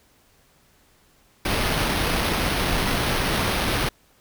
pink noise with sample-and-hold, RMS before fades -23 dBFS, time 1.45-3.89 s, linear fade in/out 5 ms, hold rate 7350 Hz, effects pink hiss -59 dBFS RMS until 4.2 s

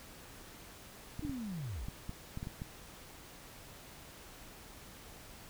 clicks, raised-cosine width 5 ms, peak -28 dBFS, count 9, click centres 1.194 / 1.25 / 1.296 / 1.885 / 2.094 / 2.374 / 2.429 / 2.471 / 2.619 s
sine linear sweep, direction down, 311.1 to 41.24 Hz, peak -38 dBFS, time 1.22-1.86 s, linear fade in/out 10 ms
effects pink hiss -53 dBFS RMS until 5.49 s

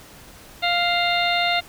harmonic tone with a mistuned harmonic, 698.5 Hz, F5, in tune, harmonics 1 / 2 / 3 / 4 / 5 / 6, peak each -22 / -28 / -24 / -27 / -26 / -30 dBFS, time 0.62-1.61 s, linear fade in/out 20 ms, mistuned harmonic 5, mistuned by +74 cents, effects pink hiss -45 dBFS RMS until 1.68 s

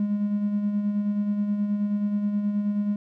triangle tone with tremolo, 205.9 Hz, G#3, 15 cents flat, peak -17 dBFS, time 0-2.96 s, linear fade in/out 2 ms, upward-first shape sine, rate 9.4 Hz, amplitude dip 55%, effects tanh soft clip ceiling -17 dBFS

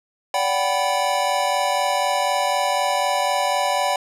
square chord, G major seventh, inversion second, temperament equal with one note detuned, 577.2 / 740 / 784 / 987.8 Hz, D5 / F#5 / G5 / B5, -30 / 0 / 0 / 0 cents, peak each -25 dBFS, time 0.34-3.96 s, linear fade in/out 2 ms, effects low-pass 11000 Hz 12 dB/octave

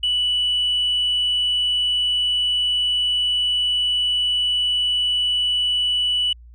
sine tone, 2960 Hz, F#7, in tune, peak -16 dBFS, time 0.03-6.33 s, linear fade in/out 5 ms, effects tanh soft clip ceiling -14 dBFS + added 59 Hz sine -41 dBFS peak until 6.54 s

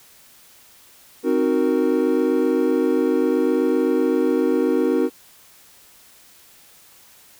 triangle chord, C half-diminished seventh, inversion none, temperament equal with one note detuned, 261.6 / 309.3 / 370 / 466.2 Hz, C4 / Eb4 / Gb4 / Bb4, 0 / -10 / 0 / 0 cents, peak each -20 dBFS, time 1.23-5.1 s, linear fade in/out 50 ms, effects white hiss -50 dBFS RMS until 7.39 s

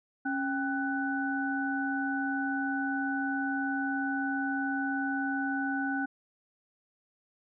sine tone cluster, 274.3 / 787 / 1491 Hz, C#4 / G5 / F#6, -18 / +7 / +13 cents, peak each -31 / -36 / -33 dBFS, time 0.25-6.06 s, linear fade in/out 10 ms, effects none

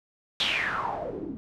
white noise with low-pass filter sweep, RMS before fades -30 dBFS, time 0.4-1.37 s, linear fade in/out 0 ms, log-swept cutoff 3700 to 230 Hz, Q 6.1, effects none

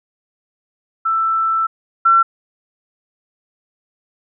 sine tone pair in turn, 1328 / 1349.7 Hz, E6 / E6, +12 / +40 cents, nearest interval unison, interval 28 cents, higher second, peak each -14 / -8 dBFS, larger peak second, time 1.05-1.67 / 2.05-2.23 s, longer first, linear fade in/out 10 ms, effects none

